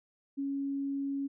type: tone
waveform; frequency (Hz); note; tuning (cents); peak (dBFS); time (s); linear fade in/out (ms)
sine; 277.2; C#4; 0; -31; 0.37-1.28; 20
effects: none